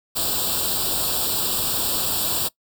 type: noise with comb filter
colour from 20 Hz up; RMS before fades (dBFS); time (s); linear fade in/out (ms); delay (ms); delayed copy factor
white; -23; 0.15-2.49; 20; 0.24; +0.95
effects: noise-tail reverb RT60 0.1 s tail -21 dB re dry